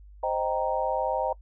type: chord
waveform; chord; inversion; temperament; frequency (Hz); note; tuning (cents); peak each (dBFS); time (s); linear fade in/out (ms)
sine; C minor seventh; none; equal; 523.3 / 622.3 / 784 / 932.3; C5 / Eb5 / G5 / Bb5; 0 / 0 / 0 / 0; -30; 0.23-1.33; 5
effects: noise-tail reverb RT60 0.1 s tail -24 dB re dry + added 50 Hz sine -46 dBFS peak until 1.41 s